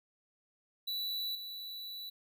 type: tone with level steps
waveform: square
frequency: 3951 Hz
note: B7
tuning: in tune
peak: -35 / -42 dBFS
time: 0.87-2.1 s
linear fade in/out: 10 ms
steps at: 1.35 s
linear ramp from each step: 2 ms
effects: none